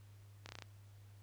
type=slowing click train; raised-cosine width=0.2 ms; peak=-29 dBFS; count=6; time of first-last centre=0.46-0.622 s; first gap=30 ms; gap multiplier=1.04; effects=added 101 Hz sine -56 dBFS peak until 1.22 s + pink hiss -70 dBFS RMS until 1.22 s